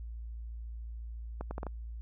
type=accelerating click train; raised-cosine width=1 ms; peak=-24 dBFS; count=5; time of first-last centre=1.41-1.667 s; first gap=100 ms; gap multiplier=0.71; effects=added 57 Hz sine -39 dBFS peak until 2.01 s